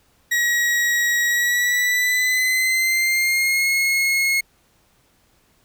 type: tone with pitch glide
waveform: 40% pulse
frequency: 1907 to 2165 Hz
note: A#6 to C#7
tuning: +39 to -41 cents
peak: -16 dBFS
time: 0.31-4.41 s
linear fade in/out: 10 ms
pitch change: +220 cents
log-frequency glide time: 1.28-3.68 s
effects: pink hiss -60 dBFS RMS until 5.64 s